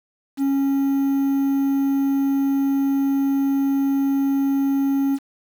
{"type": "tone with quantisation", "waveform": "triangle", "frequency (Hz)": 275, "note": "C#4", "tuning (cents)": -14, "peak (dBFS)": -15, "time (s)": [0.37, 5.19], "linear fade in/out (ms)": 50, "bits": 7, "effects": []}